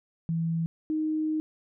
sine tone pair in turn, 164.81 / 311.1 Hz, E3 / D#4, 0 / 0 cents, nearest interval major seventh, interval 1100 cents, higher second, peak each -25 dBFS, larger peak neither, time 0.29-0.66 / 0.9-1.4 s, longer second, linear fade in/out 0 ms, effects none

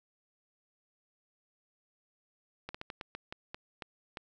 slowing click train, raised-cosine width 0.3 ms, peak -24 dBFS, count 10, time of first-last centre 2.69-4.172 s, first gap 55 ms, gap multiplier 1.26, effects none

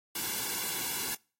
white noise with comb filter, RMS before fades -34 dBFS, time 0.15-1.15 s, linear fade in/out 5 ms, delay 1.6 ms, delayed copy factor -0.7, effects noise-tail reverb RT60 0.4 s tail -26 dB re dry + AAC 48 kbps

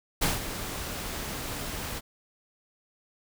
pink noise with ADSR envelope, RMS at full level -24 dBFS, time 0.21-2.01 s, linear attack 17 ms, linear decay 160 ms, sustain -11 dB, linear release 35 ms, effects none

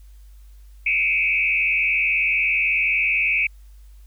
sine tone with frequency modulation, 2418 Hz, D7, 50 cents sharp, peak -17 dBFS, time 0.86-3.47 s, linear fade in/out 5 ms, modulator 81.9 Hz, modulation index 2.6, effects added 50 Hz sine -42 dBFS peak until 4.06 s + white hiss -62 dBFS RMS until 4.06 s

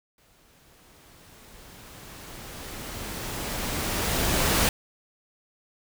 pink noise with exponential growth, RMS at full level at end -21 dBFS, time 0.18-4.69 s, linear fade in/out 2 ms, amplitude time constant 980 ms, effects none

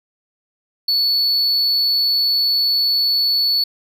triangle tone, 4435 Hz, C#8, in tune, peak -13 dBFS, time 0.88-3.64 s, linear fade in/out 5 ms, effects none

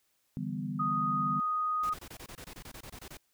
sine chord, E minor seventh, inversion third, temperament equal, 146.83 / 164.81 / 196 / 246.9 Hz, D3 / E3 / G3 / B3, 0 / 0 / 0 / 0 cents, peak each -38 / -41 / -37 / -38 dBFS, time 0.37-1.4 s, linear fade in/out 0 ms
sine tone, 1244.5 Hz, D#6, in tune, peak -28 dBFS, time 0.79-1.94 s, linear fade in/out 10 ms
pink noise bursts, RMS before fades -46 dBFS, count 15, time 1.83-3.172 s, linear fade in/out 5 ms, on 68 ms, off 23 ms
effects white hiss -74 dBFS RMS until 3.33 s

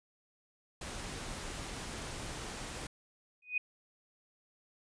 pink noise, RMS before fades -42 dBFS, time 0.81-2.87 s, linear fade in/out 5 ms
sine tone with exponential growth, 2489 Hz, D#7, in tune, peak -26 dBFS, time 3.42-3.58 s, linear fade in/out 5 ms, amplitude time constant 33 ms
effects resampled to 22050 Hz

